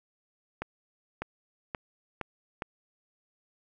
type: accelerating click train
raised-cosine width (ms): 0.5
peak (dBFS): -18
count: 5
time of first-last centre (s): 0.62-2.622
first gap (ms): 600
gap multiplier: 0.88
effects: none